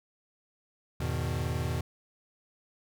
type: chord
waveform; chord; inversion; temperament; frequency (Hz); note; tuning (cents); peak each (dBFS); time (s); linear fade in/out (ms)
square; E major seventh; none; equal; 82.41 / 103.83 / 123.47 / 155.56; E2 / G#2 / B2 / D#3; 0 / 0 / 0 / 0; -34 / -39 / -34 / -38; 1-1.81; 5
effects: none

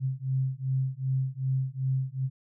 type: beating tone pair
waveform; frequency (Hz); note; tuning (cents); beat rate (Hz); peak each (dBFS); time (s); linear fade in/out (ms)
sine; 130.81 / 133.41; C3 / C3; 0 / +34; 2.6; -29; 0-2.3; 50
effects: none

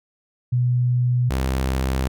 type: tone pair in turn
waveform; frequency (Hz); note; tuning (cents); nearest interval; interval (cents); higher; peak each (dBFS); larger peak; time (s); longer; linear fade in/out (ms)
sine / sawtooth; 123.47 / 65.56; B2 / C2; 0 / +4; major seventh; 1096; first; -16; neither; 0.52-1.3 / 1.3-2.08; neither; 10
effects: none

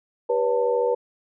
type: tone cluster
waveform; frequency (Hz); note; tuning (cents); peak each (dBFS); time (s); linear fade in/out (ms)
sine; 389.3 / 487.4 / 561 / 892; G4 / B4 / C#5 / A5; -12 / -23 / +21 / +23; -29 / -20 / -28 / -29; 0.29-0.95; 10
effects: none

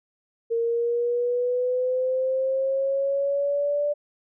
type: exponential sweep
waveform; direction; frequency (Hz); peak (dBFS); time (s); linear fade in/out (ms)
sine; up; 460 to 587.3; -21; 0.5-3.94; 20
effects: none

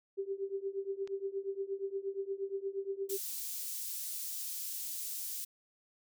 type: tone with tremolo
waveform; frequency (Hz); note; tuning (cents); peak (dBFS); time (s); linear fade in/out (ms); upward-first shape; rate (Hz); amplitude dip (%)
sine; 392; G4; 0; -31; 0.17-3.18; 20; triangle; 8.5; 95
type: click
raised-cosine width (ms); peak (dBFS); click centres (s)
0.2; -33; 1.075
type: high-pass noise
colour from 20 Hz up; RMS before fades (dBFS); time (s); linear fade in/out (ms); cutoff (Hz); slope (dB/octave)
white; -40; 3.09-5.45; 10; 5500; 12
effects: none

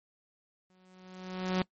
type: tone with exponential growth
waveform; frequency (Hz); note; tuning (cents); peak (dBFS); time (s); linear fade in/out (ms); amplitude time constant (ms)
sawtooth; 184.9; F#3; -1; -21; 0.7-1.62; 0; 200
effects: noise-tail reverb RT60 0.1 s tail -23 dB re dry + MP3 32 kbps

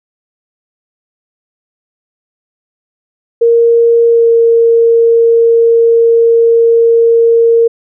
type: tone with pitch glide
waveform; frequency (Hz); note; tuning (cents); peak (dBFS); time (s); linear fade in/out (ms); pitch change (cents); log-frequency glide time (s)
sine; 465.8 to 461.8; A#4 to A#4; -1 to -16; -4; 3.41-7.68; 10; -15; 4.08-4.28
effects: none

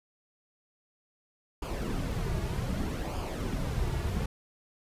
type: noise with flanger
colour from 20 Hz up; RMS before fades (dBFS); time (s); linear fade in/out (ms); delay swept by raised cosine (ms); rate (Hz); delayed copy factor
brown; -32; 1.62-4.26; 5; 0.51 to 3.91; 0.64; -0.55
effects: resampled to 32000 Hz

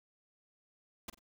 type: noise with echo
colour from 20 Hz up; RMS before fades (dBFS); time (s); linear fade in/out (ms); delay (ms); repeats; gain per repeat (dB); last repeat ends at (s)
pink; -42; 1.08-1.1; 5; 46; 2; -13; 1.192
effects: none

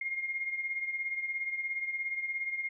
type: beating tone pair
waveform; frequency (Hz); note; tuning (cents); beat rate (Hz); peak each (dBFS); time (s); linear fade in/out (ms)
sine; 2130 / 2147; C7 / C7; +30 / +44; 17; -33 / -40; 0.01-2.69; 5
effects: none

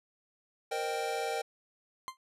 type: chord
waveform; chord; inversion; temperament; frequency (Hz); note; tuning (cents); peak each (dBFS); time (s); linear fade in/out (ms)
square; C minor seventh; third; equal with one note detuned; 466.2 / 523.3 / 614.8 / 784; Bb4 / C5 / Eb5 / G5; 0 / 0 / -21 / 0; -37 / -42 / -40 / -36; 0.71-1.42; 10
type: tone with exponential decay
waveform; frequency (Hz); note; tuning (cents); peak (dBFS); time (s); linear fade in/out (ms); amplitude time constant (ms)
40% pulse; 1046.5; C6; 0; -32; 2.08-2.17; 0; 19
effects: low-pass 11000 Hz 12 dB/octave

